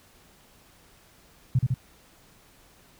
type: tone with echo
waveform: sine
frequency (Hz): 127.3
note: C3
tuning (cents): -47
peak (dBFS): -17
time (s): 1.55-1.59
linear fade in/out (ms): 5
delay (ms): 76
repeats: 2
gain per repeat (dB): -2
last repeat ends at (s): 1.742
effects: pink hiss -57 dBFS RMS until 2.99 s